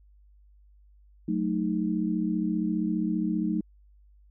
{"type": "chord", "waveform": "sine", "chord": "D# diminished", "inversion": "first", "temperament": "equal", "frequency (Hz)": [185, 220, 311.1], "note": ["F#3", "A3", "D#4"], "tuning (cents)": [0, 0, 0], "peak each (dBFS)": -29, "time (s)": [1.28, 3.61], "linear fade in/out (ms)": 5, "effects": ["added 50 Hz sine -54 dBFS peak until 4.3 s"]}